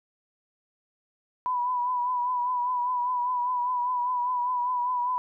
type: tone with vibrato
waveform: sine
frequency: 988 Hz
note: B5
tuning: in tune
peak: -24 dBFS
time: 1.46-5.18 s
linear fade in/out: 0 ms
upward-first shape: triangle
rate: 5 Hz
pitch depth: 47 cents each way
effects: none